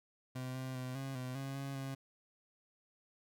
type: tone with pitch steps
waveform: 30% pulse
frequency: 128.3 / 130.3 / 127.7 / 135.2 / 127.3 / 136 / 137.6 / 135.2 Hz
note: C3 / C3 / C3 / C#3 / C3 / C#3 / C#3 / C#3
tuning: -34 / -7 / -42 / -43 / -47 / -33 / -12 / -43 cents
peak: -37 dBFS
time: 0.35-1.95 s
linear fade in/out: 10 ms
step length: 200 ms
effects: none